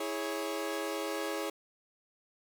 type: chord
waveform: sawtooth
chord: C# minor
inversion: first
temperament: equal with one note detuned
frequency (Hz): 326.4 / 415.3 / 554.4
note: E4 / G#4 / C#5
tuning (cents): -17 / 0 / 0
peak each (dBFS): -34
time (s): 0-1.5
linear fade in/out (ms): 5
effects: none